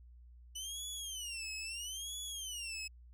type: tone with vibrato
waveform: 20% pulse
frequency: 2960 Hz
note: F#7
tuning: in tune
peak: -35 dBFS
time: 0.55-2.88 s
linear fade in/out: 10 ms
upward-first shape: sine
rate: 0.76 Hz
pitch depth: 240 cents each way
effects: added 60 Hz sine -54 dBFS peak until 3.13 s